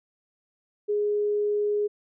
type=tone; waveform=sine; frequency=415.3 Hz; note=G#4; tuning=in tune; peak=-22 dBFS; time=0.88-1.88 s; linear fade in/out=20 ms; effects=none

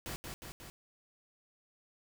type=noise with echo; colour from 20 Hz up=pink; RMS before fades=-41 dBFS; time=0.06-0.16 s; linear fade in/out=0 ms; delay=180 ms; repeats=3; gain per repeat=-3 dB; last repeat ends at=0.7 s; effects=none

